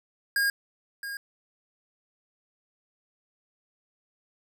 square tone with echo, 1624 Hz, G#6, 39 cents flat, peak -23 dBFS, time 0.36-0.5 s, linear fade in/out 2 ms, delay 670 ms, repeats 1, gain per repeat -11 dB, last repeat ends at 1.17 s, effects none

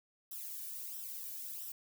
violet noise with flanger, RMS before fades -44 dBFS, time 0.31-1.72 s, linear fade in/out 5 ms, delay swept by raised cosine 0.44 to 1.54 ms, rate 1.5 Hz, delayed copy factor -0.7, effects none

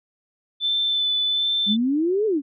sine tone with vibrato, 3520 Hz, A7, in tune, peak -19 dBFS, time 0.6-1.77 s, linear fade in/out 50 ms, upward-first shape sine, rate 1.3 Hz, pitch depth 15 cents each way
sine exponential two-way sweep, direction up then down, 196 to 447.4 to 262.5 Hz, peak -18 dBFS, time 1.66-2.42 s, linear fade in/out 50 ms, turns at 2.26 s
effects none

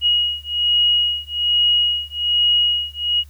sine beating tone pair, 2892 / 2893.2 Hz, F#7 / F#7, -40 / -39 cents, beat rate 1.2 Hz, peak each -18 dBFS, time 0.01-3.24 s, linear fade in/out 50 ms, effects added 74 Hz sine -40 dBFS peak until 3.29 s + white hiss -56 dBFS RMS until 3.29 s

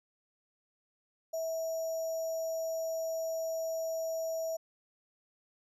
sine tone with sample-and-hold, 651 Hz, E5, 22 cents flat, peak -32 dBFS, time 1.33-4.57 s, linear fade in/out 10 ms, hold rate 6300 Hz, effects resampled to 32000 Hz

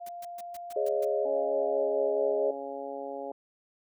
sine tone, 697 Hz, F5, 4 cents flat, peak -38 dBFS, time 0-1.79 s, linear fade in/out 20 ms
white noise bursts, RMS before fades -48 dBFS, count 7, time 0.06-1.05 s, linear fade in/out 5 ms, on 30 ms, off 130 ms
sine chord, Ab suspended fourth, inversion none, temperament equal with one note detuned, 415.3 / 549.9 / 622.3 Hz, Ab4 / Db5 / Eb5, 0 / -14 / 0 cents, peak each -30 dBFS, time 0.76-2.51 s, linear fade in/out 5 ms
harmonic tone, 138.59 Hz, C#3, in tune, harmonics 2 / 3 / 4 / 5 / 6, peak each -44 / -41 / -38 / -42 / -43 dBFS, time 1.25-3.32 s, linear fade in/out 5 ms
effects none

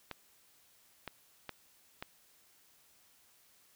clicks, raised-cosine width 0.3 ms, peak -24 dBFS, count 4, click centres 0.113 / 1.077 / 1.493 / 2.025 s, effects white hiss -66 dBFS RMS until 3.75 s

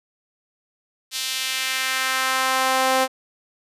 sawtooth tone with high-pass filter sweep, 261.6 Hz, C4, in tune, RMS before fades -22 dBFS, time 1.11-3.08 s, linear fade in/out 50 ms, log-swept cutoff 3900 to 580 Hz, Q 1.3, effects resampled to 32000 Hz

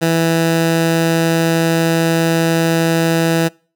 15% pulse tone, 164.8 Hz, E3, in tune, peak -6 dBFS, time 0.01-3.49 s, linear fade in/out 20 ms, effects noise-tail reverb RT60 0.4 s tail -26 dB re dry

